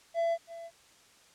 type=tone with echo; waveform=triangle; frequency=671 Hz; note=E5; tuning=31 cents sharp; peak=-24 dBFS; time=0.14-0.38 s; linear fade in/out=50 ms; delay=330 ms; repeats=1; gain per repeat=-15 dB; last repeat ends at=0.71 s; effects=white hiss -60 dBFS RMS until 1.34 s + low-pass 8000 Hz 12 dB/octave